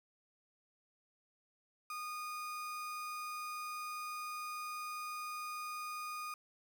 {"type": "tone", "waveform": "35% pulse", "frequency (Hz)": 1229, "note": "D#6", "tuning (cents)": -22, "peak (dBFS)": -39, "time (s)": [1.9, 6.34], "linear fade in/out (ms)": 2, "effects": []}